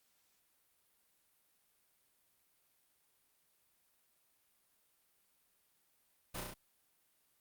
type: noise with echo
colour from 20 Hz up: pink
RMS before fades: -42 dBFS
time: 6.34-6.41 s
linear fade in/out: 10 ms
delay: 33 ms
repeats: 4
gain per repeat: -2 dB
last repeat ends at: 6.542 s
effects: white hiss -75 dBFS RMS until 7.4 s + Opus 48 kbps